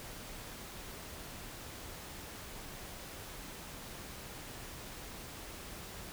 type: silence
effects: pink hiss -47 dBFS RMS until 6.12 s